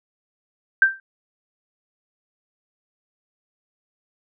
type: tone with exponential decay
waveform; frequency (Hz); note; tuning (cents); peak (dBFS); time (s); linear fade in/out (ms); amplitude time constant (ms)
sine; 1568; G6; 0; -7; 0.82-1; 2; 38
effects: none